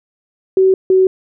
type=tone pair in turn; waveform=sine; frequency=379.3 / 376 Hz; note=F#4 / F#4; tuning=+43 / +28 cents; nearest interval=unison; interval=15 cents; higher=first; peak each=-7 dBFS; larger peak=neither; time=0.57-0.74 / 0.9-1.07 s; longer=neither; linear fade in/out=2 ms; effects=none